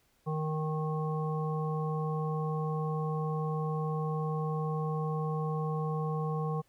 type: harmonic tone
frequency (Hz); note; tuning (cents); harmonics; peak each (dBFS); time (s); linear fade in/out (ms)
155.56; D#3; 0; 1 / 3 / 5 / 7; -31 / -37 / -41 / -40; 0.26-6.62; 20
effects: pink hiss -70 dBFS RMS until 6.68 s